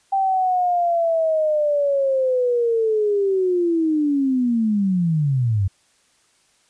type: linear sweep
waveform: sine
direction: down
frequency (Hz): 784 to 92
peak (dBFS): -16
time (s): 0.12-5.68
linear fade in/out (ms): 10
effects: white hiss -60 dBFS RMS until 6.69 s + resampled to 22050 Hz